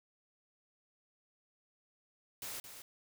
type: noise with echo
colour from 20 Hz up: white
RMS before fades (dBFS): -43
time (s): 2.42-2.6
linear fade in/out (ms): 2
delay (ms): 220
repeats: 1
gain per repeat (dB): -8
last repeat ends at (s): 2.82
effects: none